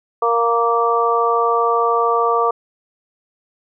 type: harmonic tone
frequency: 233.1 Hz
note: A#3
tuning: in tune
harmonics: 2 / 3 / 4 / 5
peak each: -18 / -21 / -22 / -17 dBFS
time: 0.22-2.51 s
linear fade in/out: 5 ms
effects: none